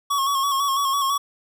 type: tone with vibrato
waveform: square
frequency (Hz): 1106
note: C#6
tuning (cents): -4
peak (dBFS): -20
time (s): 0.1-1.18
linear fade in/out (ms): 10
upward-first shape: square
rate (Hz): 6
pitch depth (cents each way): 39
effects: none